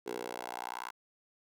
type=tone with high-pass filter sweep; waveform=10% pulse; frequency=60.6 Hz; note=B1; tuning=32 cents flat; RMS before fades=-41 dBFS; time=0.06-0.91 s; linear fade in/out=10 ms; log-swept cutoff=410 to 1100 Hz; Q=3.2; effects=none